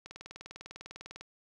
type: click train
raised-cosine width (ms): 0.2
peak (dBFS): -28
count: 24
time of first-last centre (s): 0.06-1.21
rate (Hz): 20
effects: none